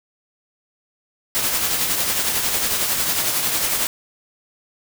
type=noise with tremolo; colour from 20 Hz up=white; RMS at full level=-19 dBFS; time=1.35-3.87 s; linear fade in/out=0 ms; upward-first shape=triangle; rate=11 Hz; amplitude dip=45%; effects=none